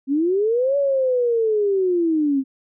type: linear two-way sweep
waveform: sine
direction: up then down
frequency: 261.6 to 570 to 261.6 Hz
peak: -16 dBFS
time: 0.07-2.44 s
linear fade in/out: 50 ms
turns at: 0.77 s
effects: none